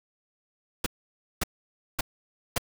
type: noise bursts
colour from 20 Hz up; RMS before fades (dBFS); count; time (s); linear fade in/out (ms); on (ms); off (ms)
pink; -26; 4; 0.84-2.582; 5; 23; 550
effects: none